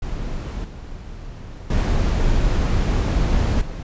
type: noise with level steps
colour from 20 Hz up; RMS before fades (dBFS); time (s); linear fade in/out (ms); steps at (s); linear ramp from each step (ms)
brown; -27 / -34 / -18 / -29; 0.02-3.83; 5; 0.64 / 1.7 / 3.61; 5
effects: resampled to 16000 Hz